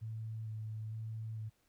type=tone with vibrato; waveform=sine; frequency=110 Hz; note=A2; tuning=in tune; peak=-39 dBFS; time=0.01-1.5 s; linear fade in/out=20 ms; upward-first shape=square; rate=1.1 Hz; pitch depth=14 cents each way; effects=pink hiss -75 dBFS RMS until 1.68 s